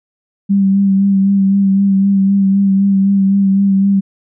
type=tone with vibrato; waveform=sine; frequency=196 Hz; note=G3; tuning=in tune; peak=-8 dBFS; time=0.49-4.01 s; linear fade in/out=20 ms; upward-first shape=sine; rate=3.9 Hz; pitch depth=26 cents each way; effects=none